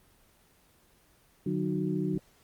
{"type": "tone cluster", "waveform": "sine", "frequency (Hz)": [150.3, 184, 305.8, 370], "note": ["D3", "F#3", "D#4", "F#4"], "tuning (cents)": [40, -9, -30, 0], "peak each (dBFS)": [-34, -31, -33, -35], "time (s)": [1.46, 2.18], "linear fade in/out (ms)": 5, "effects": ["pink hiss -63 dBFS RMS until 2.43 s", "Opus 24 kbps"]}